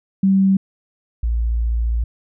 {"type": "tone pair in turn", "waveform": "sine", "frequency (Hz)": [193, 57.38], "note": ["G3", "A#1"], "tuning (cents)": [-27, -27], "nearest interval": "octave + major sixth", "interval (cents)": 2100, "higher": "first", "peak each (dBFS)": [-11, -16], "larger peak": "first", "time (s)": [[0.23, 0.57], [1.23, 2.04]], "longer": "second", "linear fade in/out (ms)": 5, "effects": []}